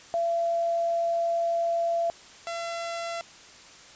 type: tone pair in turn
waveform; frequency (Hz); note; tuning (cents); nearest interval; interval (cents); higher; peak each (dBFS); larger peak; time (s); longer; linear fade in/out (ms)
sine / sawtooth; 677 / 677; E5 / E5; +46 / +46; unison; 0; neither; -23 / -27; first; 0.14-2.1 / 2.47-3.21; first; 0
effects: white hiss -49 dBFS RMS until 3.95 s + resampled to 16000 Hz

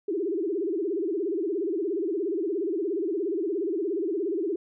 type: tone with vibrato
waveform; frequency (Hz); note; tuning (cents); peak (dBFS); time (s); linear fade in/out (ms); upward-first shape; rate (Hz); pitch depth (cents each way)
sine; 364.4; F#4; -26; -25; 0.08-4.56; 5; sine; 17; 250
effects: none

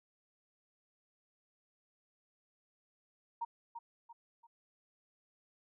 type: tone with echo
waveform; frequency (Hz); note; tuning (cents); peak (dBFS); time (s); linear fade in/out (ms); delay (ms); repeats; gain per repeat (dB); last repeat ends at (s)
sine; 932.3; A#5; 0; -34; 3.41-3.45; 10; 340; 3; -8; 4.47
effects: none

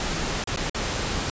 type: noise with dropouts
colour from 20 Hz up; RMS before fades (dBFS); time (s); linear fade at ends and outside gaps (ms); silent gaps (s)
pink; -27; 0-1.3; 2; 0.44-0.473 / 0.562-0.572 / 0.697-0.746
effects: resampled to 16000 Hz

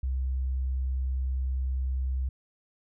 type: tone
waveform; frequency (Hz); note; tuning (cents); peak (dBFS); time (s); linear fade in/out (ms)
sine; 65; C2; -11; -26; 0.03-2.29; 5
effects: none

